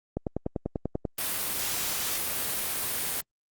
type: click train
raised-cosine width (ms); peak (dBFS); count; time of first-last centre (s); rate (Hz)
2; -15; 10; 0.17-1.052; 10.2
type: noise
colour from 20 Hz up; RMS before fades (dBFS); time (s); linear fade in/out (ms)
white; -30; 1.18-3.21; 5
effects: Opus 32 kbps